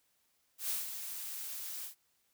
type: noise with ADSR envelope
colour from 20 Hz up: blue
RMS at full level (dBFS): -34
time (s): 0.58-1.95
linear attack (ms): 120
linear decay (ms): 160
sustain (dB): -8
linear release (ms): 110
effects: white hiss -75 dBFS RMS until 2.33 s